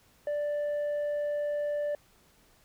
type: tone with tanh clipping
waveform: sine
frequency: 587.3 Hz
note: D5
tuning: in tune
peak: -29 dBFS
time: 0.27-1.95 s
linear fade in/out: 2 ms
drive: 3 dB
effects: pink hiss -63 dBFS RMS until 2.64 s